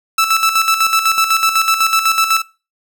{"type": "tone with tremolo", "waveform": "sawtooth", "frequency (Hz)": 1318.5, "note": "E6", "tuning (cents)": 0, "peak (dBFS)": -6, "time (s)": [0.18, 2.42], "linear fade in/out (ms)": 5, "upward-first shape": "square", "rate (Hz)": 8, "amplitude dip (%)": 60, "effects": ["noise-tail reverb RT60 0.3 s tail -20 dB re dry"]}